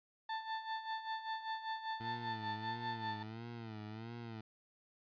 35% pulse tone with tremolo, 886 Hz, A5, 12 cents sharp, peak -35 dBFS, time 0.29-3.23 s, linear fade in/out 5 ms, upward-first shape sine, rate 5.1 Hz, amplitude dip 70%
20% pulse tone with vibrato, 112.1 Hz, A2, 33 cents sharp, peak -40 dBFS, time 2-4.41 s, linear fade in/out 5 ms, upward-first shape sine, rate 1.5 Hz, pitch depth 97 cents each way
effects resampled to 11025 Hz

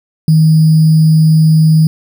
sine tone with sample-and-hold, 157.8 Hz, D#3, 25 cents sharp, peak -4 dBFS, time 0.28-1.87 s, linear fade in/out 2 ms, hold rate 4900 Hz, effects none

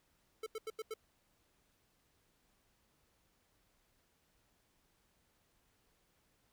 square tone bursts, 440 Hz, A4, in tune, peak -40 dBFS, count 5, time 0.43-0.94 s, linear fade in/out 5 ms, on 34 ms, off 85 ms, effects pink hiss -75 dBFS RMS until 6.52 s

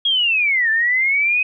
sine linear two-way sweep, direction down then up, 3314 to 1751 to 2532 Hz, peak -14 dBFS, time 0.05-1.43 s, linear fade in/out 5 ms, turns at 0.7 s, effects none

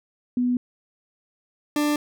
sine / 40% pulse tone pair in turn, 246.9 / 295.9 Hz, B3 / D4, 0 / +13 cents, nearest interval minor third, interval 313 cents, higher second, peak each -19 dBFS, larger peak neither, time 0.37-0.57 / 1.76-1.96 s, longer neither, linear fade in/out 2 ms, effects none

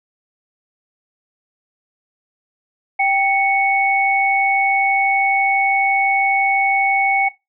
sine tone pair together, 784.3 / 2217 Hz, G5 / C#7, +1 / 0 cents, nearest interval octave + tritone, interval 1799 cents, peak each -16 dBFS, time 2.99-7.29 s, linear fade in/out 10 ms, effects noise-tail reverb RT60 0.2 s tail -18 dB re dry

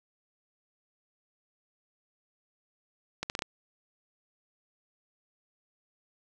accelerating click train, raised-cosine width 0.2 ms, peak -15 dBFS, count 5, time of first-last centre 3.23-3.422 s, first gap 69 ms, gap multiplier 0.76, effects none

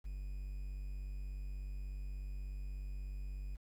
triangle tone with quantisation, 48.28 Hz, G1, 26 cents flat, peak -38 dBFS, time 0.04-3.57 s, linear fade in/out 20 ms, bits 11, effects none

